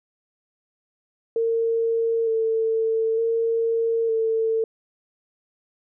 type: tone with vibrato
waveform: sine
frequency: 452.2 Hz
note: A4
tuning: 47 cents sharp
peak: -19 dBFS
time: 1.36-4.64 s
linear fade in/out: 2 ms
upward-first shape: square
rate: 0.55 Hz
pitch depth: 18 cents each way
effects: none